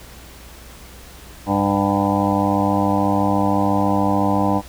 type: harmonic tone with a mistuned harmonic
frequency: 99.8 Hz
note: G2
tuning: 32 cents sharp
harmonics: 1 / 2 / 3 / 5 / 6 / 7 / 8 / 9 / 10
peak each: -25 / -21 / -21 / -27 / -26 / -26 / -24 / -26 / -26 dBFS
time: 1.46-4.62 s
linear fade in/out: 50 ms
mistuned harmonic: 7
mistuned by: +63 cents
effects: added 60 Hz sine -42 dBFS peak until 4.68 s + pink hiss -42 dBFS RMS until 4.68 s